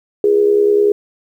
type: tone with amplitude modulation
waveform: sine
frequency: 411.5 Hz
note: G#4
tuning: 16 cents flat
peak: -6 dBFS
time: 0.24-0.92 s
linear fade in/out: 2 ms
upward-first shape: sine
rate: 70.1 Hz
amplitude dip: 65%
effects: 8-bit